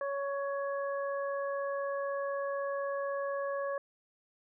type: harmonic tone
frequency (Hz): 558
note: C#5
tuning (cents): +11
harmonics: 1 / 2 / 3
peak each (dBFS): -33 / -39 / -43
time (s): 0.01-3.78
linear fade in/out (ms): 2
effects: none